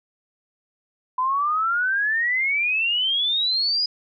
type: exponential sweep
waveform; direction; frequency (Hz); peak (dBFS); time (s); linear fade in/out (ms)
sine; up; 1002 to 5000; -19; 1.18-3.86; 5
effects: none